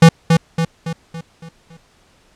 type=tone with echo; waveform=square; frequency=164.81 Hz; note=E3; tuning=in tune; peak=-3 dBFS; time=0.02-0.09 s; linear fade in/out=5 ms; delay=280 ms; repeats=6; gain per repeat=-6 dB; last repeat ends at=1.77 s; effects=pink hiss -54 dBFS RMS until 2.35 s + low-pass 8000 Hz 12 dB/octave